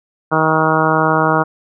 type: harmonic tone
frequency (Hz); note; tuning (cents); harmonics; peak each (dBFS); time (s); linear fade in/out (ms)
158.1; D#3; +28; 1 / 2 / 3 / 4 / 5 / 6 / 7 / 8 / 9; -20 / -20 / -20 / -20 / -20 / -20 / -20 / -20 / -20; 0.31-1.44; 20
effects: none